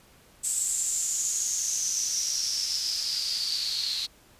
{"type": "noise with band-pass filter sweep", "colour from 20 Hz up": "white", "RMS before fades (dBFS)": -29, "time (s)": [0.43, 4.07], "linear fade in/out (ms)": 20, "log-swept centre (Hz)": [8000, 4100], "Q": 9.2, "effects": ["pink hiss -57 dBFS RMS until 4.39 s", "resampled to 32000 Hz"]}